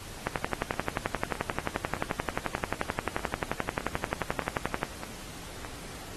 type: two click trains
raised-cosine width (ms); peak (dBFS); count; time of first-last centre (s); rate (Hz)
0.5; -12 / -21; 53 / 9; 0.27-4.831 / 0.74-5.648; 11.4 / 1.63
effects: pink hiss -44 dBFS RMS until 6.16 s + AAC 32 kbps